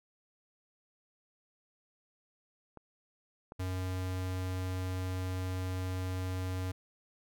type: clicks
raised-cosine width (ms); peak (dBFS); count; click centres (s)
1; -34 / -31; 2; 2.773 / 3.521
type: tone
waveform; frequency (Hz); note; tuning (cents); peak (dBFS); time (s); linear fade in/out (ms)
square; 92.5; F#2; 0; -34; 3.59-6.72; 10
effects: none